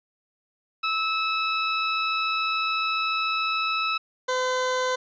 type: tone pair in turn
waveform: 20% pulse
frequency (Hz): 1303 / 509.4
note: E6 / C5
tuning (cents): -20 / -46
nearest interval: octave + major third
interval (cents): 1626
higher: first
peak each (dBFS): -18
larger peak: neither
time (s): 0.83-3.98 / 4.28-4.96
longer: first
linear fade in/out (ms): 10
effects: resampled to 16000 Hz + 10-bit